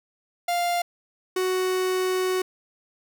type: tone pair in turn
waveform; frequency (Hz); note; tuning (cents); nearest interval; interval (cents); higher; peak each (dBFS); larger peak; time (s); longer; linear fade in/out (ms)
45% pulse; 698.5 / 371; F5 / F#4; 0 / +5; major seventh; 1095; first; -22; neither; 0.48-0.82 / 1.36-2.42; second; 5
effects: none